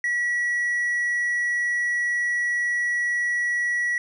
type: tone with hard clipping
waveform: sine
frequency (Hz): 1933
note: B6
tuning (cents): -38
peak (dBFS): -22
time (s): 0.04-3.98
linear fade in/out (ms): 2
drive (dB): 2
effects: none